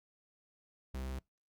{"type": "tone", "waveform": "45% pulse", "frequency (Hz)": 65.41, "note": "C2", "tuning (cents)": 0, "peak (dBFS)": -38, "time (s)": [0.94, 1.19], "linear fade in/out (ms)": 5, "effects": ["noise-tail reverb RT60 0.2 s tail -26 dB re dry", "Opus 48 kbps"]}